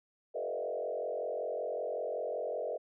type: tone with frequency modulation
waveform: sine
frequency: 550 Hz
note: C#5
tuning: 14 cents flat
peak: -33 dBFS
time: 0.34-2.78 s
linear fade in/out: 20 ms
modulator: 45.3 Hz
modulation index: 2.7
effects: none